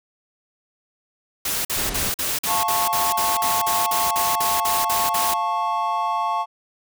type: noise bursts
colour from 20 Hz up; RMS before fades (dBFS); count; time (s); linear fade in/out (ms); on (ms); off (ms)
white; -24; 16; 1.45-5.34; 5; 200; 46
type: low-pass noise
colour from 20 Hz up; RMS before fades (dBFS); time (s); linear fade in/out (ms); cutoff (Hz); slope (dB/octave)
pink; -29; 1.76-2.11; 20; 9700; 24
type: chord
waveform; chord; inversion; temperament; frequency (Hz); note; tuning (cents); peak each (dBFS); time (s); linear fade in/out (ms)
triangle; F augmented; none; equal with one note detuned; 698.5 / 880 / 1099.2; F5 / A5 / C#6; 0 / 0 / -15; -25 / -22 / -22; 2.46-6.46; 50
effects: none